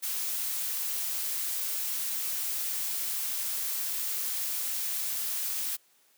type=noise; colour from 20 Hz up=blue; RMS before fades=-32 dBFS; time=0.02-5.77 s; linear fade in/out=20 ms; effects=white hiss -65 dBFS RMS until 6.17 s + high-pass 200 Hz 12 dB/octave